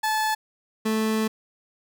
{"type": "tone pair in turn", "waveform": "30% pulse", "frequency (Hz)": [867, 219], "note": ["A5", "A3"], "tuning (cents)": [-26, -8], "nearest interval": "2 octaves", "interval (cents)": 2382, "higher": "first", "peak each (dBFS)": -19, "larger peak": "neither", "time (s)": [[0.03, 0.35], [0.85, 1.28]], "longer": "second", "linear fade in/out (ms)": 10, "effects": []}